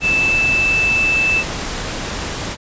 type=tone in noise; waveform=sine; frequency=2637 Hz; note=E7; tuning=in tune; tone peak=-13 dBFS; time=0.01-1.44 s; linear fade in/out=50 ms; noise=pink; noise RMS=-24 dBFS; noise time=0-2.57 s; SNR=+8 dB; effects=resampled to 16000 Hz